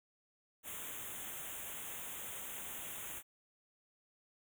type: band-stop noise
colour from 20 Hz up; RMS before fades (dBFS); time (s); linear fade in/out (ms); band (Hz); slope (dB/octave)
white; -45; 0.63-3.23; 50; 3600 to 6400; 96
effects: none